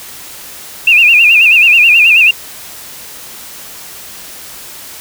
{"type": "tone with vibrato", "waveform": "sine", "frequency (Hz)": 2596, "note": "E7", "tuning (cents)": -27, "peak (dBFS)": -3, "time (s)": [0.87, 2.31], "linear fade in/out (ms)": 5, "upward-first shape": "sine", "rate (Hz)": 9.3, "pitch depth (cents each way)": 130, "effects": ["white hiss -30 dBFS RMS until 5 s"]}